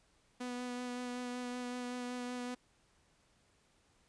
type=tone with vibrato; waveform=sawtooth; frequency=246.9 Hz; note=B3; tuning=in tune; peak=-35 dBFS; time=0.4-2.55 s; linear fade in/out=10 ms; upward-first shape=sine; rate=5.3 Hz; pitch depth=14 cents each way; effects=pink hiss -71 dBFS RMS until 4.08 s + resampled to 22050 Hz